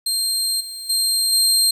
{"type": "tone with level steps", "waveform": "25% pulse", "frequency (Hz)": 4186, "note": "C8", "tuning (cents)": 0, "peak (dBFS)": [-14, -25, -12, -9], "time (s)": [0.06, 1.71], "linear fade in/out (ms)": 5, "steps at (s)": [0.6, 0.89, 1.32], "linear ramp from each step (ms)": 10, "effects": ["8-bit"]}